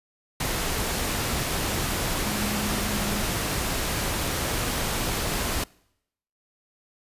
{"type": "tone in noise", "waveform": "sine", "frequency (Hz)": 207.7, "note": "G#3", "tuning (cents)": 0, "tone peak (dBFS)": -30, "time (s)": [2.25, 3.22], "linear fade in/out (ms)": 5, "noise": "pink", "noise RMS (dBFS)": -27, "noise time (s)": [0.4, 5.64], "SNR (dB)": -6, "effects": ["noise-tail reverb RT60 0.8 s tail -25 dB re dry", "resampled to 32000 Hz"]}